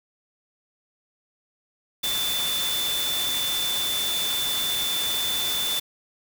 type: tone in noise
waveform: sine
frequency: 3521 Hz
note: A7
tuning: in tune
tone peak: -25 dBFS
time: 2.03-5.8 s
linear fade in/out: 10 ms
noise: white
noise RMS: -29 dBFS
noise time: 2.03-5.8 s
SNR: +1 dB
effects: none